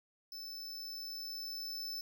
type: tone with level ramp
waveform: square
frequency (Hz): 5274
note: E8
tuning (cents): 0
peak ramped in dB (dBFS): -44 to -39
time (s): 0.32-2.01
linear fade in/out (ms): 2
effects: none